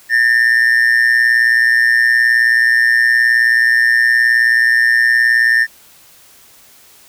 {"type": "tone with amplitude modulation", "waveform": "triangle", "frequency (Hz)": 1800, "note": "A6", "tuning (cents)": 39, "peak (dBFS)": -4, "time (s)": [0.09, 5.67], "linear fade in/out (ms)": 50, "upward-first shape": "sine", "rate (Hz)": 119, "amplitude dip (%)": 70, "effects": ["white hiss -45 dBFS RMS until 7.08 s"]}